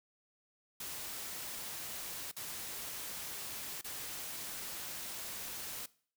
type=noise with dropouts; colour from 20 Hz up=white; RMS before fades=-43 dBFS; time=0.8-5.86 s; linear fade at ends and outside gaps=5 ms; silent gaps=2.315-2.364 / 3.813-3.843 s; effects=noise-tail reverb RT60 0.5 s tail -21 dB re dry